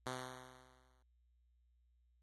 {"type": "tone with exponential decay", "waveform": "5% pulse", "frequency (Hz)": 127.8, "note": "C3", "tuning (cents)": -40, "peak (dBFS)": -28, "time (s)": [0.06, 1.03], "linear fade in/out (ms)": 5, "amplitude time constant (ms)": 210, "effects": ["added 60 Hz sine -70 dBFS peak until 2.22 s", "AAC 32 kbps"]}